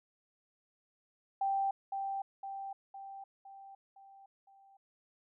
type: tone with echo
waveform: sine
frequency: 784 Hz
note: G5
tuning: in tune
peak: -29 dBFS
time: 1.41-1.71 s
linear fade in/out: 5 ms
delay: 510 ms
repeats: 6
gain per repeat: -5 dB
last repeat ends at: 4.77 s
effects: none